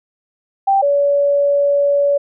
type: tone pair in turn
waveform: sine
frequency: 784 / 569 Hz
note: G5 / C#5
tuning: 0 / +45 cents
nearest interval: tritone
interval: 555 cents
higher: first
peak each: -10 / -11 dBFS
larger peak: first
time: 0.67-0.82 / 0.82-2.18 s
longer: second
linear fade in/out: 10 ms
effects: none

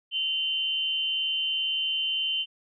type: tone pair together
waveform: sine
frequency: 2794 / 3071 Hz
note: F7 / G7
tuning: 0 / -36 cents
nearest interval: major second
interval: 164 cents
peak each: -31 / -26 dBFS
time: 0.11-2.46 s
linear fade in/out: 50 ms
effects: none

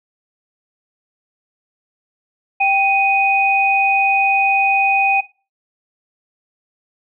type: tone pair together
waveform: sine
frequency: 784 / 2492 Hz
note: G5 / D#7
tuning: 0 / +2 cents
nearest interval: octave + minor sixth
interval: 2002 cents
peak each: -15 dBFS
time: 2.6-5.21 s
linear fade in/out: 10 ms
effects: noise-tail reverb RT60 0.3 s tail -17 dB re dry

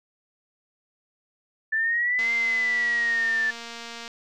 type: exponential two-way sweep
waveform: sine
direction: up then down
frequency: 1754 to 2093 to 1754 Hz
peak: -21 dBFS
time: 1.72-3.51 s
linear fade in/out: 10 ms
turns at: 2.33 s
type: click train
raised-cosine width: 0.2 ms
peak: -21 dBFS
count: 441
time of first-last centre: 2.19-4.078 s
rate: 233 Hz
effects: none

